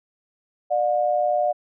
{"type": "tone pair together", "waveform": "sine", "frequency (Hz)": [598, 718], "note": ["D5", "F5"], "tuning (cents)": [31, 48], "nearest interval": "minor third", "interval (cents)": 317, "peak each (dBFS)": -21, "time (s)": [0.7, 1.53], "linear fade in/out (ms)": 20, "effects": []}